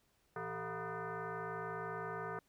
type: tone with frequency modulation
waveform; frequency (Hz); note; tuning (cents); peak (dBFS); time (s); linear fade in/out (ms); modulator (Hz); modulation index
sine; 392; G4; 0; -39; 0.36-2.39; 2; 279; 4.3
effects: pink hiss -75 dBFS RMS until 2.48 s